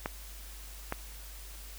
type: clicks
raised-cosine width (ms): 0.5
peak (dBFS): -17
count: 2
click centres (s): 0.059 / 0.924
effects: added 50 Hz sine -45 dBFS peak until 1.78 s + white hiss -50 dBFS RMS until 1.78 s